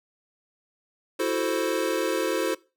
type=chord; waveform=square; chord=F# half-diminished seventh; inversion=third; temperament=equal; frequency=329.6 / 370 / 440 / 523.3 Hz; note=E4 / F#4 / A4 / C5; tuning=0 / 0 / 0 / 0 cents; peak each=-30 dBFS; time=1.19-2.55 s; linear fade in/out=10 ms; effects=noise-tail reverb RT60 0.3 s tail -21 dB re dry